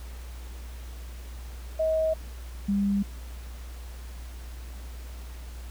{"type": "tone pair in turn", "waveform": "sine", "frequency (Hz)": [636, 200.3], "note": ["D#5", "G3"], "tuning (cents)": [38, 38], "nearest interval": "octave + minor sixth", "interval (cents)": 2000, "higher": "first", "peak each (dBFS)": -22, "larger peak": "neither", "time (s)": [[1.79, 2.14], [2.68, 3.03]], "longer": "neither", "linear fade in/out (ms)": 10, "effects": ["added 60 Hz sine -37 dBFS peak until 5.7 s", "pink hiss -50 dBFS RMS until 5.7 s"]}